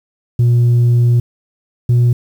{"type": "tone pair in turn", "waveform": "sine", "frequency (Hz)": [120, 120.97], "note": ["B2", "B2"], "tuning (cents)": [-49, -35], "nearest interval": "unison", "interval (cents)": 14, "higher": "second", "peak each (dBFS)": -5, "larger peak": "neither", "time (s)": [[0.39, 1.2], [1.89, 2.13]], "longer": "first", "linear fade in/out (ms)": 5, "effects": ["tanh soft clip ceiling -7 dBFS", "7-bit"]}